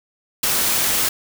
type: noise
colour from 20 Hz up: white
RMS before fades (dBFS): -19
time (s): 0.43-1.09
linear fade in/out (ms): 5
effects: none